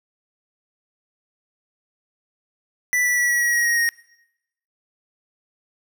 square tone with pitch steps, 1975.5 / 1959.6 / 1943.8 / 1928.2 / 1912.6 / 1897.2 / 1881.9 / 1866.8 Hz, B6 / B6 / B6 / B6 / A#6 / A#6 / A#6 / A#6, 0 / -14 / -28 / -42 / +44 / +30 / +16 / +2 cents, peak -18 dBFS, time 2.93-3.89 s, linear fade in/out 0 ms, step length 120 ms, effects noise-tail reverb RT60 0.9 s tail -23 dB re dry

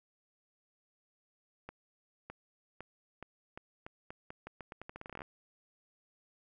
accelerating click train, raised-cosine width 0.5 ms, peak -29 dBFS, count 23, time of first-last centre 1.69-5.219 s, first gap 610 ms, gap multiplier 0.83, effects none

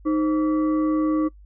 sine tone with frequency modulation, 310 Hz, D#4, 6 cents flat, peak -18 dBFS, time 0.05-1.29 s, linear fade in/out 20 ms, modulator 835 Hz, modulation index 0.47, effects noise-tail reverb RT60 0.1 s tail -23 dB re dry + added 50 Hz sine -44 dBFS peak until 1.45 s

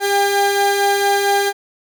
30% pulse tone pair together, 400 / 804.4 Hz, G4 / G5, +35 / +44 cents, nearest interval octave, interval 1209 cents, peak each -14 dBFS, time 0-1.53 s, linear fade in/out 50 ms, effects none

